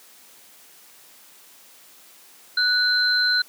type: tone pair together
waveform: sine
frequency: 1480 / 4100 Hz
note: F#6 / C8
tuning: 0 / -36 cents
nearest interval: octave + tritone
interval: 1764 cents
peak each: -20 dBFS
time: 2.57-3.42 s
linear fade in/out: 5 ms
effects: white hiss -50 dBFS RMS until 3.48 s + high-pass 200 Hz 12 dB/octave